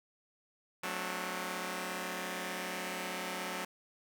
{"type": "chord", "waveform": "5% pulse", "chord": "D dominant seventh", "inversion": "first", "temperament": "just", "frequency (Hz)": [183.54, 220.2, 264.3, 293.7], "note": ["F#3", "A3", "C4", "D4"], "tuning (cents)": [-14, 2, 18, 0], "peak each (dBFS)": [-28, -32, -33, -33], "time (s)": [0.83, 3.65], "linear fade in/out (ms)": 5, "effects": []}